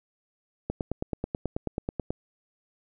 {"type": "click train", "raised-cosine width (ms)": 2, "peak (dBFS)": -15, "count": 14, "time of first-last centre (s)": [0.7, 2.105], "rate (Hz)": 9.25, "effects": []}